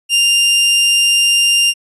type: tone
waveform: sawtooth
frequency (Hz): 2795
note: F7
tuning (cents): +1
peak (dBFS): -6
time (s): 0.09-1.74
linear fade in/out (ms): 50
effects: resampled to 24000 Hz